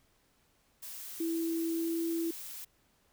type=noise; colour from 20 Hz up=blue; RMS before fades=-44 dBFS; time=0.82-2.65 s; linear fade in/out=10 ms
type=tone with pitch glide; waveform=sine; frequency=330 to 332.3 Hz; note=E4 to E4; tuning=+2 to +14 cents; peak=-30 dBFS; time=1.2-2.31 s; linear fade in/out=5 ms; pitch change=+12 cents; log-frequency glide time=1.74-1.91 s
effects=pink hiss -70 dBFS RMS until 3.12 s